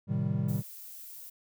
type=chord; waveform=triangle; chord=A half-diminished seventh; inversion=none; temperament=equal; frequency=110 / 130.81 / 155.56 / 196 Hz; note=A2 / C3 / Eb3 / G3; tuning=0 / 0 / 0 / 0 cents; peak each=-31 dBFS; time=0.07-0.63 s; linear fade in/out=50 ms
type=noise; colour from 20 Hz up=violet; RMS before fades=-46 dBFS; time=0.48-1.3 s; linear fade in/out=10 ms
effects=none